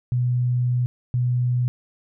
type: tone pair in turn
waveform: sine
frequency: 123.6 / 123.6 Hz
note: B2 / B2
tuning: +2 / +2 cents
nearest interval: unison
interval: 0 cents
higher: neither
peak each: -18 dBFS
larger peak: neither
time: 0.12-0.86 / 1.14-1.68 s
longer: first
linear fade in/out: 0 ms
effects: none